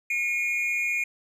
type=tone pair together; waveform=triangle; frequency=2164 / 2429 Hz; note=C#7 / D#7; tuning=-42 / -42 cents; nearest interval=major second; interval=200 cents; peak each=-27 / -24 dBFS; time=0.1-1.04 s; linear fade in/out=5 ms; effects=none